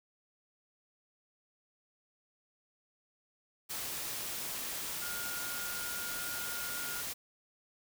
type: tone in noise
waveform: sine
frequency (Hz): 1422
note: F6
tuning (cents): +31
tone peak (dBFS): -42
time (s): 5.01-7.02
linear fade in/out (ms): 20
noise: white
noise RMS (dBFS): -39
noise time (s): 3.69-7.14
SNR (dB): -6
effects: none